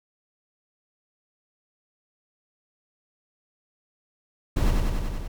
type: noise with echo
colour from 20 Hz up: brown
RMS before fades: -21 dBFS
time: 4.56-4.71 s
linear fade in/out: 10 ms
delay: 95 ms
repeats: 6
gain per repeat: -2 dB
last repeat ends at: 5.28 s
effects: none